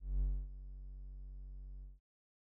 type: tone with ADSR envelope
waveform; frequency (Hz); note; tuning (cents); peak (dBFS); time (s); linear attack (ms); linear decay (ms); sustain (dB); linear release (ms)
triangle; 47.13; F#1; +33; -28; 0-2; 210; 270; -16; 170
effects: none